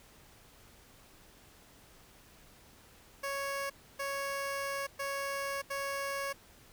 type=tone bursts at uneven times; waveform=15% pulse; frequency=554.4 Hz; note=C#5; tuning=in tune; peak=-28 dBFS; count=4; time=3.23-3.7 / 3.99-4.87 / 4.99-5.62 / 5.7-6.33 s; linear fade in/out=10 ms; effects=pink hiss -59 dBFS RMS until 6.72 s

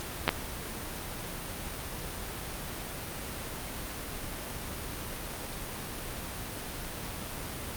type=clicks; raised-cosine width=0.3 ms; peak=-7 dBFS; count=2; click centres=0.279 / 0.291 s; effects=pink hiss -38 dBFS RMS until 7.76 s + Opus 48 kbps

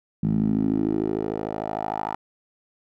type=tone with band-pass filter sweep; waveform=10% pulse; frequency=53.3 Hz; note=G#1; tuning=46 cents sharp; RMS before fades=-25 dBFS; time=0.23-2.15 s; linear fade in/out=5 ms; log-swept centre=180 to 950 Hz; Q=3.5; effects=none

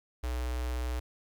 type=tone with notch filter; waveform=square; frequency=61.7 Hz; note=B1; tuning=1 cent flat; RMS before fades=-33 dBFS; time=0.23-1 s; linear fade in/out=10 ms; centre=190 Hz; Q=1.1; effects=11-bit

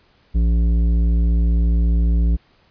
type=tone with tanh clipping; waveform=sine; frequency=57.3 Hz; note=A#1; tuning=29 cents flat; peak=-15 dBFS; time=0.34-2.37 s; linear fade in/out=20 ms; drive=11 dB; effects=pink hiss -57 dBFS RMS until 2.7 s + resampled to 11025 Hz

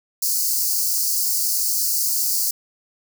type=high-pass noise; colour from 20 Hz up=white; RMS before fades=-21 dBFS; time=0.22-2.51 s; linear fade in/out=5 ms; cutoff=4400 Hz; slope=96 dB/octave; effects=none

